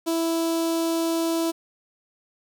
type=tone with notch filter; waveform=sawtooth; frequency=330 Hz; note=E4; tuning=2 cents sharp; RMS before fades=-24 dBFS; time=0.06-1.52 s; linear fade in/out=20 ms; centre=1900 Hz; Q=0.88; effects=9-bit